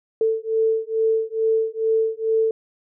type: beating tone pair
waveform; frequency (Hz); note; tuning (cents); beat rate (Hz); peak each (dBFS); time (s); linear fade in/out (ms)
sine; 443.6 / 445.9; A4 / A4; +14 / +23; 2.3; -21; 0.21-2.51; 2
effects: none